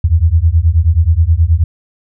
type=beating tone pair; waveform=sine; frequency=77.78 / 87.18 Hz; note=D#2 / F2; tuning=0 / -3 cents; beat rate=9.4 Hz; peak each=-10 dBFS; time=0.04-1.64 s; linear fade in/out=5 ms; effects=none